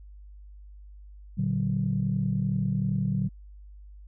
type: chord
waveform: sine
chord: Bb augmented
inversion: none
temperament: equal with one note detuned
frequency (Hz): 116.54 / 146.83 / 189.54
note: Bb2 / D3 / F#3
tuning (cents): 0 / 0 / +42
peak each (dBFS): -29 / -28 / -27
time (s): 1.37-3.29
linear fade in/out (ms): 20
effects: tanh soft clip ceiling -15 dBFS + added 50 Hz sine -44 dBFS peak until 4.07 s